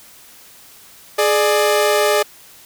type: tone pair together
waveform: sawtooth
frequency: 420 / 595.7 Hz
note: G#4 / D5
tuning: +19 / +24 cents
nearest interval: tritone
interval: 605 cents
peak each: -12 dBFS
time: 1.18-2.23 s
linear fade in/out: 10 ms
effects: white hiss -44 dBFS RMS until 2.65 s